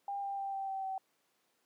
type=tone with pitch steps; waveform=sine; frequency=800 / 793.1 / 786.3 / 779.5 / 772.7 / 766.1 Hz; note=G5 / G5 / G5 / G5 / G5 / G5; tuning=+35 / +20 / +5 / -10 / -25 / -40 cents; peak=-35 dBFS; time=0.08-0.98 s; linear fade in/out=2 ms; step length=150 ms; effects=pink hiss -75 dBFS RMS until 1.65 s + high-pass 300 Hz 12 dB/octave